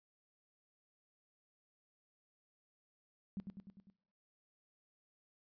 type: tone with echo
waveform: sine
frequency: 196 Hz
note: G3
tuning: in tune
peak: -38 dBFS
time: 3.37-3.4 s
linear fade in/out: 0 ms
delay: 100 ms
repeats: 5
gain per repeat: -4 dB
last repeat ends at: 3.9 s
effects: noise-tail reverb RT60 0.8 s tail -22 dB re dry + resampled to 11025 Hz